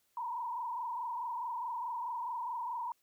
sine tone with frequency modulation, 959 Hz, A#5, 49 cents sharp, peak -35 dBFS, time 0.17-2.92 s, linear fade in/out 2 ms, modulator 24.7 Hz, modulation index 2, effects white hiss -75 dBFS RMS until 3.02 s

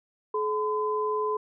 sine tone pair together, 426.8 / 1016.1 Hz, G#4 / B5, +47 / +49 cents, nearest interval octave + minor third, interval 1502 cents, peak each -27 / -28 dBFS, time 0.34-1.37 s, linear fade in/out 5 ms, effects none

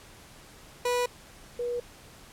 30% pulse / sine tone pair in turn, 490 / 483 Hz, B4 / B4, -14 / -39 cents, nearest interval unison, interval 25 cents, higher first, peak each -22 / -28 dBFS, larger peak first, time 0.85-1.06 / 1.59-1.8 s, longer neither, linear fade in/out 5 ms, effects pink hiss -51 dBFS RMS until 2.32 s + low-pass 12000 Hz 12 dB/octave

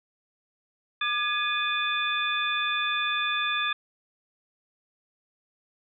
sine tone cluster, 1202 / 1682 / 2476 / 3520 Hz, D6 / G#6 / D#7 / A7, +40 / +22 / -9 / 0 cents, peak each -30 dBFS, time 1.01-3.73 s, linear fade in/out 5 ms, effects none

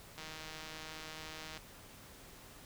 click train, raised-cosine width 0.2 ms, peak -29 dBFS, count 220, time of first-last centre 0.18-1.575 s, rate 157 Hz, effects pink hiss -55 dBFS RMS until 2.65 s

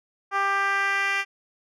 10% pulse tone with band-pass filter sweep, 395.3 Hz, G4, 15 cents sharp, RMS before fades -24 dBFS, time 0.31-1.25 s, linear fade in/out 50 ms, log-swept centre 1100 to 2400 Hz, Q 1.7, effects none

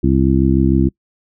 harmonic tone, 66.6 Hz, C2, 31 cents sharp, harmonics 1 / 2 / 3 / 4 / 5, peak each -17 / -17 / -17 / -17 / -17 dBFS, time 0.03-0.89 s, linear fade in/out 10 ms, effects noise-tail reverb RT60 0.1 s tail -25 dB re dry

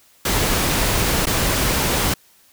pink noise with dropouts, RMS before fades -19 dBFS, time 0.25-2.14 s, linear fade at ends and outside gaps 5 ms, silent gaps 1.257-1.268 s, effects white hiss -54 dBFS RMS until 2.52 s

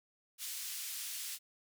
white band-pass noise, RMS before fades -42 dBFS, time 0.38-1.39 s, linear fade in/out 50 ms, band 2500 to 15000 Hz, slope 12 dB/octave, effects none

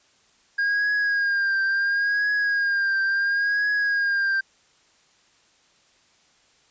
triangle tone with vibrato, 1621 Hz, G#6, 42 cents flat, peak -18 dBFS, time 0.58-4.41 s, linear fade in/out 10 ms, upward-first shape triangle, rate 0.72 Hz, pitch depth 55 cents each way, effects white hiss -60 dBFS RMS until 6.7 s + resampled to 16000 Hz

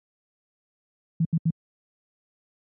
sine tone bursts, 163.6 Hz, E3, 13 cents flat, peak -18 dBFS, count 3, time 1.2-1.505 s, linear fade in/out 5 ms, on 51 ms, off 76 ms, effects high-pass 100 Hz 12 dB/octave

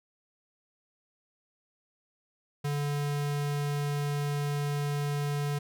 square tone, 144.8 Hz, D3, 24 cents flat, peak -29 dBFS, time 2.64-5.59 s, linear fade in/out 10 ms, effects none

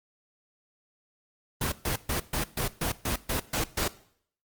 pink noise bursts, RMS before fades -28 dBFS, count 10, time 1.61-3.88 s, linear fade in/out 5 ms, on 110 ms, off 130 ms, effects noise-tail reverb RT60 0.6 s tail -18 dB re dry + Opus 24 kbps

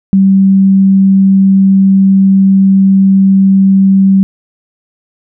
sine tone, 193.4 Hz, G3, 23 cents flat, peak -3 dBFS, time 0.13-4.23 s, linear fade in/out 0 ms, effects none

